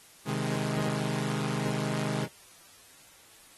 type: chord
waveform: sawtooth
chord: Ab major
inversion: first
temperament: equal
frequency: 130.81 / 155.56 / 207.7 Hz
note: C3 / Eb3 / Ab3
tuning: 0 / 0 / 0 cents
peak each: -29 dBFS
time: 0.25-2.28 s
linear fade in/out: 50 ms
effects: white hiss -55 dBFS RMS until 3.57 s + AAC 32 kbps